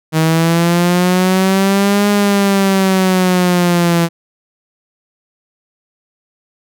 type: linear two-way sweep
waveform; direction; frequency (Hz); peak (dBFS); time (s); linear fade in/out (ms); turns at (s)
sawtooth; up then down; 157.5 to 205.4 to 167.5; -6; 0.12-4.09; 50; 2.09
effects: none